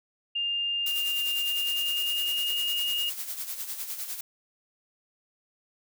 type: tone with pitch glide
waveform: sine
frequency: 2807 to 2851 Hz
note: F7 to F7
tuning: +8 to +35 cents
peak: -26 dBFS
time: 0.35-3.1 s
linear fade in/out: 10 ms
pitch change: +27 cents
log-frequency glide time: 1.33-2.57 s
type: noise with tremolo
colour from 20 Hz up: blue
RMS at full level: -33 dBFS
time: 0.86-4.21 s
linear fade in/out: 5 ms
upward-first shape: sine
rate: 9.9 Hz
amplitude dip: 60%
effects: none